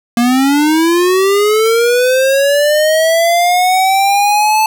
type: linear sweep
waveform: square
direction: up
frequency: 233.1 to 877 Hz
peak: -9 dBFS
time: 0.17-4.66 s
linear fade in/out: 2 ms
effects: none